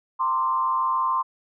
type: tone with frequency modulation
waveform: sine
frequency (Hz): 1046.5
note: C6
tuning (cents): 0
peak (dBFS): -20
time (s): 0.19-1.23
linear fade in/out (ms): 20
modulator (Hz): 127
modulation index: 0.74
effects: none